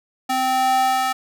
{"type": "tone with high-pass filter sweep", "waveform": "square", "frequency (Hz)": 259.3, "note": "C4", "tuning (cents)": -15, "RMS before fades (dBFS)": -19, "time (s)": [0.29, 1.13], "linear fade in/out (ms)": 10, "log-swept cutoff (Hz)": [540, 990], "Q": 3.2, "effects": []}